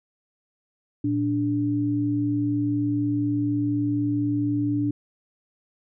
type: tone pair together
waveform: sine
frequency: 115.76 / 291.7 Hz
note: A#2 / D4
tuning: -12 / -12 cents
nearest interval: octave + major third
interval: 1600 cents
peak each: -27 / -22 dBFS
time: 1.04-4.91 s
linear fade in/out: 5 ms
effects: none